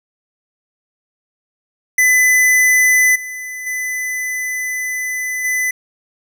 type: tone with level steps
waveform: square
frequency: 2008 Hz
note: B6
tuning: 28 cents sharp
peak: -10 / -26 / -20 / -16 dBFS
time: 1.98-5.71 s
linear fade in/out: 5 ms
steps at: 3.15 / 3.66 / 5.44 s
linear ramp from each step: 10 ms
effects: none